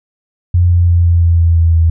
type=tone with pitch steps; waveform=sine; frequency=88 / 87.14 / 86.29 / 85.45 / 84.61 / 83.78 / 82.97 / 82.15 Hz; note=F2 / F2 / F2 / F2 / E2 / E2 / E2 / E2; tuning=+14 / -3 / -20 / -37 / +46 / +29 / +12 / -5 cents; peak=-6 dBFS; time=0.54-1.9 s; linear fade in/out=5 ms; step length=170 ms; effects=none